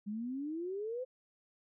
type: exponential sweep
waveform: sine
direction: up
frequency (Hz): 200.5 to 523.3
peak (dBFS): -36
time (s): 0.06-1.05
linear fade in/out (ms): 20
effects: none